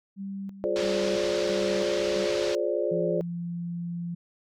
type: tone with tremolo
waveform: sine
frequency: 196 Hz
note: G3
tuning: in tune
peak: -32 dBFS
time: 0.16-2.27 s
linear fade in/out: 50 ms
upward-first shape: square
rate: 1.5 Hz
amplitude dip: 65%
type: chord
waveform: sine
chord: D half-diminished seventh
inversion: first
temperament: just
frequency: 352.4 / 422.9 / 528.6 / 587.3 Hz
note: F4 / Ab4 / C5 / D5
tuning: +16 / +31 / +18 / 0 cents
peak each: -30 / -30 / -30 / -29 dBFS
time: 0.64-3.21 s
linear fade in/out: 0 ms
type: low-pass noise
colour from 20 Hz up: white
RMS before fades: -36 dBFS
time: 0.76-2.55 s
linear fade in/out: 0 ms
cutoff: 5300 Hz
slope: 24 dB/octave
type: tone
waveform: sine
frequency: 172.1 Hz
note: F3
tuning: 25 cents flat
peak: -30 dBFS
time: 2.91-4.15 s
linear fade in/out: 10 ms
effects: none